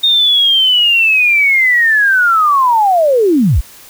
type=linear sweep; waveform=sine; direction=down; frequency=3700 to 36.82 Hz; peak=-7 dBFS; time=0.03-3.61 s; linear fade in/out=10 ms; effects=white hiss -38 dBFS RMS until 3.89 s